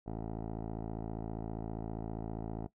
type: tone with low-pass filter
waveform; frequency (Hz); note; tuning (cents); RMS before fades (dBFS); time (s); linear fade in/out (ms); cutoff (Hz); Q
10% pulse; 55; A1; 0; -40; 0.06-2.67; 10; 630; 2.3
effects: noise-tail reverb RT60 0.1 s tail -17 dB re dry